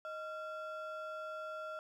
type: ring-modulated tone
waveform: triangle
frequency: 1000 Hz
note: B5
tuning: 21 cents sharp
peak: -36 dBFS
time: 0.05-1.79 s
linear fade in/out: 0 ms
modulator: 375 Hz
effects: none